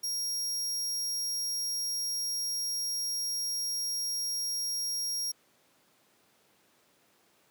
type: tone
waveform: sawtooth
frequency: 5600 Hz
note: F8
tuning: 4 cents sharp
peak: -28 dBFS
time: 0.03-5.32 s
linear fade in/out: 10 ms
effects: pink hiss -66 dBFS RMS until 7.5 s + high-pass 200 Hz 12 dB/octave